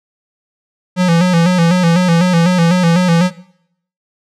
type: tone with vibrato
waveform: square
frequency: 174.61 Hz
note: F3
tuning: in tune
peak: -9 dBFS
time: 0.96-3.31 s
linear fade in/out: 50 ms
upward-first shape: square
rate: 4 Hz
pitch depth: 70 cents each way
effects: noise-tail reverb RT60 0.7 s tail -20 dB re dry + low-pass 7000 Hz 12 dB/octave